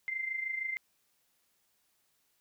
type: tone with amplitude modulation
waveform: sine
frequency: 2085 Hz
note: C7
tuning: 7 cents flat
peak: -30 dBFS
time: 0.08-0.77 s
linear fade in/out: 0 ms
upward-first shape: sine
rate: 26.4 Hz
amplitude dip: 65%
effects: white hiss -74 dBFS RMS until 2.4 s